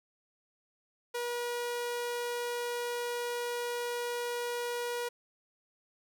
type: tone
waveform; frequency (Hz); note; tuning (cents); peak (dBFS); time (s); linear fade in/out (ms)
sawtooth; 481.2; B4; -45; -29; 1.14-5.09; 10
effects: none